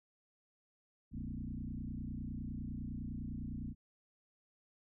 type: tone with frequency modulation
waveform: sine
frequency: 145.3 Hz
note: D3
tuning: 18 cents flat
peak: -39 dBFS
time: 1.11-3.75 s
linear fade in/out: 50 ms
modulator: 29.9 Hz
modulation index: 3.9
effects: none